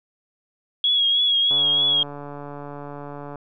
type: tone with vibrato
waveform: sine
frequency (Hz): 3322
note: G#7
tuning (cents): 0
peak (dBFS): -16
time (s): 0.84-2.03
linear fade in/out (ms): 2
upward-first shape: triangle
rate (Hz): 3.2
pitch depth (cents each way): 46
type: click train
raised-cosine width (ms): 1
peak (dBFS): -22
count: 267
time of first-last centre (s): 1.51-3.357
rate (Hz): 144
effects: none